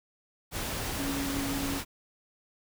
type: tone in noise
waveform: sine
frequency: 277.2 Hz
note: C#4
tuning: in tune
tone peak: -32 dBFS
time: 0.96-1.81 s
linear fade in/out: 50 ms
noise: pink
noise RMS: -34 dBFS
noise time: 0.51-1.85 s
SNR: -1 dB
effects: none